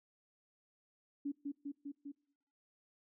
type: tone with echo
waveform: sine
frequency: 284 Hz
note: C#4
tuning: 42 cents sharp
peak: -35 dBFS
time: 1.25-1.32 s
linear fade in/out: 10 ms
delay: 200 ms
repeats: 4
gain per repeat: -2 dB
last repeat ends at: 2.12 s
effects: noise-tail reverb RT60 0.8 s tail -25 dB re dry